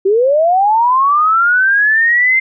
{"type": "linear sweep", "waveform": "sine", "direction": "up", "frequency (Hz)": [371.6, 2100], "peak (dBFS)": -8, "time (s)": [0.05, 2.4], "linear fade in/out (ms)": 10, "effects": []}